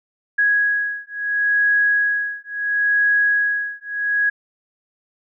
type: beating tone pair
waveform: sine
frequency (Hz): 1661.2 / 1661.93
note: G#6 / G#6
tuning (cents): 0 / +1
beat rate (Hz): 0.73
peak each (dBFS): -19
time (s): 0.38-4.3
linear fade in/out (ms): 10
effects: none